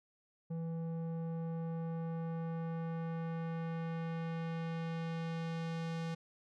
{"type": "tone with low-pass filter sweep", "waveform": "square", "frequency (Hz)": 164.81, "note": "E3", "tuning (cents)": 0, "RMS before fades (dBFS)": -39, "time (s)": [0.5, 6.15], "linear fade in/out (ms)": 10, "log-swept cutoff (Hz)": [490, 5500], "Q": 0.77, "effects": []}